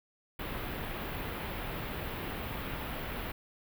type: band-stop noise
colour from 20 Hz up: pink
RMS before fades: -38 dBFS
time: 0.39-3.32 s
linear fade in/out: 5 ms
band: 3300 to 14000 Hz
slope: 24 dB/octave
effects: none